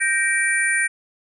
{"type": "tone cluster", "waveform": "sine", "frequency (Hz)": [1567, 1875, 2330, 9030], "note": ["G6", "A#6", "D7", "C#9"], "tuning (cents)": [-1, 10, -14, 31], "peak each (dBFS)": [-23, -21, -23, -25], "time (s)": [0, 0.88], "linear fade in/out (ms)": 20, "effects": []}